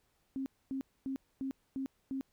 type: tone bursts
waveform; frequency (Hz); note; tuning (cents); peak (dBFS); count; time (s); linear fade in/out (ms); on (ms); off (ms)
sine; 267.9; C4; +41; -34; 6; 0.36-2.21; 0; 100; 250
effects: pink hiss -75 dBFS RMS until 2.32 s